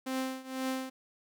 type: tone with tremolo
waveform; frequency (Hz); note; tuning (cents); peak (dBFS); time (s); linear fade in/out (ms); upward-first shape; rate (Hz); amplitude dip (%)
sawtooth; 261.6; C4; 0; -26; 0.06-0.9; 10; triangle; 2; 90
effects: none